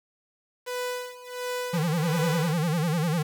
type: tone with tremolo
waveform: sawtooth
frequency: 496.1 Hz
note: B4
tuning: 8 cents sharp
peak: -24 dBFS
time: 0.66-2.53 s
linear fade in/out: 20 ms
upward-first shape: sine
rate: 1.4 Hz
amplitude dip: 85%
type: tone with vibrato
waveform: square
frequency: 162.9 Hz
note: E3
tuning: 20 cents flat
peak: -24 dBFS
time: 1.73-3.23 s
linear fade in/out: 10 ms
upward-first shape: sine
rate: 10 Hz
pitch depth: 150 cents each way
effects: 8-bit